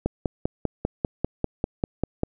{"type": "click train", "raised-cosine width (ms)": 2, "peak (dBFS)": -9, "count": 12, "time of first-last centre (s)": [0.06, 2.234], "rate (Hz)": 5.06, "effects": []}